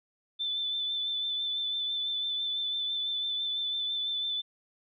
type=tone with vibrato; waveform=sine; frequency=3520 Hz; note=A7; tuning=in tune; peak=-29 dBFS; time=0.39-4.42 s; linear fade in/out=20 ms; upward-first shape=sine; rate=6 Hz; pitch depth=23 cents each way; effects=none